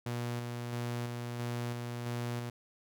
sawtooth tone with tremolo, 120 Hz, B2, 49 cents flat, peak -30 dBFS, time 0.06-2.5 s, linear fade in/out 5 ms, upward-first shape square, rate 1.5 Hz, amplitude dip 30%, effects none

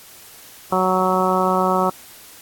harmonic tone, 185.8 Hz, F#3, 7 cents sharp, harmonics 1 / 2 / 3 / 4 / 5 / 6 / 7, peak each -23 / -23 / -23 / -23 / -23 / -23 / -23 dBFS, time 0.72-1.9 s, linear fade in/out 5 ms, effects white hiss -43 dBFS RMS until 2.41 s + AAC 64 kbps

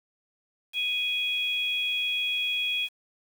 sine tone pair together, 2489 / 3322 Hz, D#7 / G#7, 0 / 0 cents, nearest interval perfect fourth, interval 500 cents, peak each -28 dBFS, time 0.73-2.89 s, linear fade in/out 50 ms, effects 8-bit

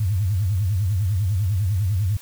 sine tone with vibrato, 98 Hz, G2, in tune, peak -18 dBFS, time 0-2.17 s, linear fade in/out 5 ms, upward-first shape sine, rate 10 Hz, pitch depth 210 cents each way, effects white hiss -45 dBFS RMS until 2.21 s

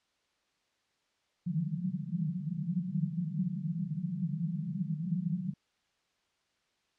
white band-pass noise, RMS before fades -34 dBFS, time 1.46-5.54 s, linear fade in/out 5 ms, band 150 to 190 Hz, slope 96 dB/octave, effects white hiss -75 dBFS RMS until 6.98 s + low-pass 5000 Hz 12 dB/octave

